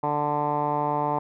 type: tone with low-pass filter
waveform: 10% pulse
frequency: 147.5 Hz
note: D3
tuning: 8 cents sharp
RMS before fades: -25 dBFS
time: 0.03-1.19 s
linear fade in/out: 5 ms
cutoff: 950 Hz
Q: 5
effects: none